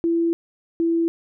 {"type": "tone pair in turn", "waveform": "sine", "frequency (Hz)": [335.3, 333.2], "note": ["E4", "E4"], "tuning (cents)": [30, 19], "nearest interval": "unison", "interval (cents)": 11, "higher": "first", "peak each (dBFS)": -17, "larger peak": "neither", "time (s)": [[0.04, 0.33], [0.8, 1.08]], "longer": "first", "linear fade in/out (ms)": 0, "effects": []}